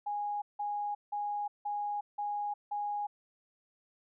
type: tone bursts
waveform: sine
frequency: 825 Hz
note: G#5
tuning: 12 cents flat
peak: -32 dBFS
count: 6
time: 0.06-3.07 s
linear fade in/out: 10 ms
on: 360 ms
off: 170 ms
effects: none